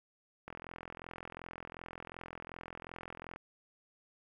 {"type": "click train", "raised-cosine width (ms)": 0.5, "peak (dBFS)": -29, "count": 124, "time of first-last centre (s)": [0.48, 3.361], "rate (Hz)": 42.7, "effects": ["11-bit"]}